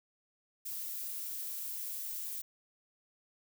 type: noise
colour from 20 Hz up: violet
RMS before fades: -40 dBFS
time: 0.65-2.42 s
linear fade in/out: 10 ms
effects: none